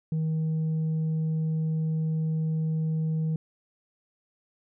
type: tone with tanh clipping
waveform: sine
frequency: 158.6 Hz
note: D#3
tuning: 33 cents sharp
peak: -25 dBFS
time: 0.12-3.36 s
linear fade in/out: 2 ms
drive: 2 dB
effects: none